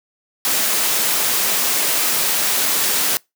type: noise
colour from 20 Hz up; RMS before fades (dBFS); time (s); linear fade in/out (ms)
white; -18; 0.45-3.17; 0
effects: noise-tail reverb RT60 0.2 s tail -25 dB re dry + high-pass 200 Hz 12 dB/octave